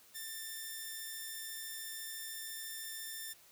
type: tone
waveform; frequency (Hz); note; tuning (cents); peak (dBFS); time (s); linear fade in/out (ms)
5% pulse; 1786; A6; +25; -31; 0.14-3.34; 20
effects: white hiss -62 dBFS RMS until 3.51 s